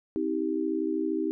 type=chord; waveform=sine; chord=C minor; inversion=none; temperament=equal with one note detuned; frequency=261.6 / 319 / 392 Hz; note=C4 / Eb4 / G4; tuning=0 / +43 / 0 cents; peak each=-33 / -28 / -31 dBFS; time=0.16-1.31 s; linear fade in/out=0 ms; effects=none